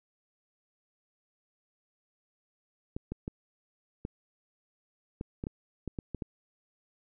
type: clicks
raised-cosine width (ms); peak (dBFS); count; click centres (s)
3; -22; 11; 2.965 / 3.12 / 3.279 / 4.051 / 5.211 / 5.439 / 5.469 / 5.877 / 5.988 / 6.147 / 6.222
effects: none